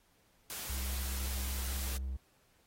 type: noise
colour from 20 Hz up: white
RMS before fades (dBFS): -42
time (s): 0.5-1.97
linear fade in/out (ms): 0
type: tone with vibrato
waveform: triangle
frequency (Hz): 65.5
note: C2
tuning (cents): +2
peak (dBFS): -33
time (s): 0.69-2.17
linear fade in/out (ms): 10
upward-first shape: sine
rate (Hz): 3.9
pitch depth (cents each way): 16
effects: pink hiss -70 dBFS RMS until 2.66 s + AAC 48 kbps